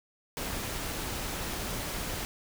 pink noise, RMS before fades -35 dBFS, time 0.37-2.25 s, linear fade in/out 0 ms, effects none

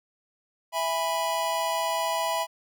square chord, E major, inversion none, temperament just, 659.3 / 824.1 / 988.9 Hz, E5 / G#5 / B5, 0 / -14 / +2 cents, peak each -30 / -33 / -29 dBFS, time 0.72-2.47 s, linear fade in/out 50 ms, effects none

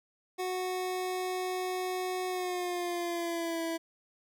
25% pulse tone with pitch glide, 368.2 to 329.9 Hz, F#4 to E4, -8 to +1 cents, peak -28 dBFS, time 0.38-3.78 s, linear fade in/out 20 ms, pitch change -191 cents, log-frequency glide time 2.28-3.62 s, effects none

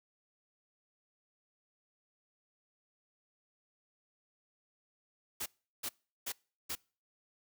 white noise bursts, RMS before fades -38 dBFS, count 4, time 5.4-6.754 s, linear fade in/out 10 ms, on 61 ms, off 370 ms, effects noise-tail reverb RT60 0.4 s tail -26 dB re dry

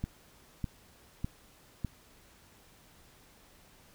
click train, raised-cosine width 5 ms, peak -20 dBFS, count 4, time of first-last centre 0.04-1.847 s, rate 1.66 Hz, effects pink hiss -60 dBFS RMS until 3.94 s

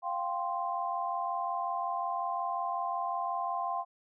sine chord, F suspended second, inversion none, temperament equal, 698.5 / 784 / 1046.5 Hz, F5 / G5 / C6, 0 / 0 / 0 cents, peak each -35 / -36 / -34 dBFS, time 0.02-3.85 s, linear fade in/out 50 ms, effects none

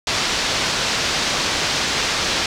white low-pass noise, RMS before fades -21 dBFS, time 0.07-2.46 s, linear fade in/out 2 ms, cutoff 5700 Hz, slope 24 dB/octave, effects none

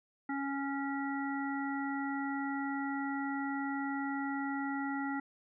harmonic tone, 277.2 Hz, C#4, in tune, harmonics 1 / 3 / 5 / 7, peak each -35 / -40 / -42 / -43 dBFS, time 0.29-5.2 s, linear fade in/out 5 ms, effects none

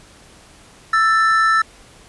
triangle tone pair together, 1323.9 / 1769 Hz, E6 / A6, +7 / +9 cents, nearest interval perfect fourth, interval 502 cents, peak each -12 / -15 dBFS, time 0.93-1.62 s, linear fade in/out 5 ms, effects pink hiss -46 dBFS RMS until 2.08 s + resampled to 24000 Hz

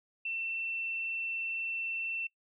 sine tone, 2689 Hz, E7, 34 cents sharp, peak -33 dBFS, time 0.25-2.27 s, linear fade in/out 5 ms, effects noise-tail reverb RT60 0.1 s tail -21 dB re dry

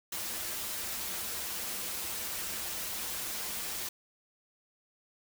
white noise with comb filter, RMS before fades -37 dBFS, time 0.12-3.89 s, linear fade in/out 5 ms, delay 7.2 ms, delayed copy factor -0.65, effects none

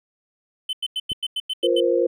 triangle tone bursts, 3050 Hz, G7, 48 cents flat, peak -21 dBFS, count 9, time 0.69-1.803 s, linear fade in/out 5 ms, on 41 ms, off 93 ms
click, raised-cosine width 3 ms, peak -21 dBFS, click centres 1.118 s
sine chord, F suspended fourth, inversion none, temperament equal with one note detuned, 349.2 / 471.9 / 523.3 Hz, F4 / Bb4 / C5, 0 / +21 / 0 cents, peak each -21 dBFS, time 1.63-2.07 s, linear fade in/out 10 ms
effects none

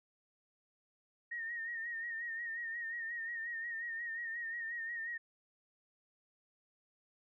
sine tone with vibrato, 1852 Hz, A#6, 12 cents flat, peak -38 dBFS, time 1.31-5.18 s, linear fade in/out 10 ms, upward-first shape sine, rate 5.6 Hz, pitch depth 52 cents each way, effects none

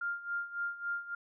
sine tone with tremolo, 1400 Hz, F6, 4 cents sharp, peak -31 dBFS, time 0.01-1.15 s, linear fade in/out 5 ms, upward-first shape sine, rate 3.6 Hz, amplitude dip 80%, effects none

